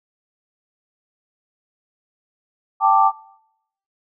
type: chord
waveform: sine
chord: G suspended second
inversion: none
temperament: just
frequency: 784 / 882 / 1176 Hz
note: G5 / A5 / D6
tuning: 0 / +4 / +2 cents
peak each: -16 dBFS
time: 2.8-3.12 s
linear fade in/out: 50 ms
effects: noise-tail reverb RT60 0.8 s tail -23 dB re dry